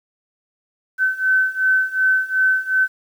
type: beating tone pair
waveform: sine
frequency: 1525 / 1527.7 Hz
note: G6 / G6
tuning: -48 / -45 cents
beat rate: 2.7 Hz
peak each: -19 / -17 dBFS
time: 0.98-2.88 s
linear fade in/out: 50 ms
effects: 8-bit